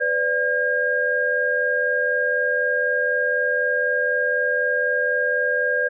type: tone cluster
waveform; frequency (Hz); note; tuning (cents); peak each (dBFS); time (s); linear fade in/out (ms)
sine; 501 / 585 / 1616; B4 / D5 / G#6; +25 / -7 / -48; -24 / -26 / -20; 0-5.89; 20
effects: none